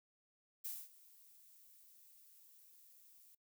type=noise with ADSR envelope; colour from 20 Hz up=violet; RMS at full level=-43 dBFS; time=0.64-3.35 s; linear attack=13 ms; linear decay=230 ms; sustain=-21 dB; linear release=6 ms; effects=noise-tail reverb RT60 0.1 s tail -20 dB re dry